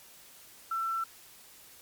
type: tone with quantisation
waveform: sine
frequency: 1340 Hz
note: E6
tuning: 28 cents sharp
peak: -29 dBFS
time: 0.71-1.04 s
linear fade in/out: 5 ms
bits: 9
effects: white hiss -54 dBFS RMS until 1.81 s + MP3 96 kbps